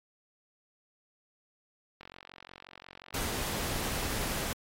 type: click train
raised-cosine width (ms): 0.3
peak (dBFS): -30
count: 102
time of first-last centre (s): 2.01-4.225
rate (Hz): 45.6
type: noise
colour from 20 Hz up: pink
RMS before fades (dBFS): -34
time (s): 3.14-4.53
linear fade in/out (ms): 2
effects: AAC 48 kbps